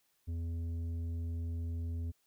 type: tone with tanh clipping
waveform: triangle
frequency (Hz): 83.7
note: E2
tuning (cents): +27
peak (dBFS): -36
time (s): 0.27-2.12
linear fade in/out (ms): 20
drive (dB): 12
effects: white hiss -75 dBFS RMS until 2.26 s